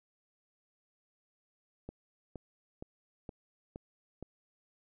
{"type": "click train", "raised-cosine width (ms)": 2, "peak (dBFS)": -29, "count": 6, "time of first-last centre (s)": [1.89, 4.226], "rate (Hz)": 2.14, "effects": []}